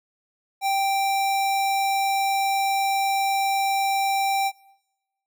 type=tone; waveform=square; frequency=784 Hz; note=G5; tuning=in tune; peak=-21 dBFS; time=0.61-4.52 s; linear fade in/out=50 ms; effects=noise-tail reverb RT60 1.0 s tail -24 dB re dry